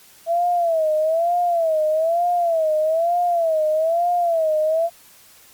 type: tone with vibrato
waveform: sine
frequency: 660 Hz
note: E5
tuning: 2 cents sharp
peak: -16 dBFS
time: 0.26-4.9 s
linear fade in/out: 50 ms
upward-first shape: sine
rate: 1.1 Hz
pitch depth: 120 cents each way
effects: white hiss -49 dBFS RMS until 5.53 s + Opus 48 kbps